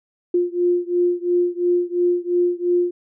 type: beating tone pair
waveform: sine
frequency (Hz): 351.6 / 354.5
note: F4 / F4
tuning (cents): +12 / +26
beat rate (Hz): 2.9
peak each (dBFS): -19 / -20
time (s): 0.34-2.91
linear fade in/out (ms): 5
effects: none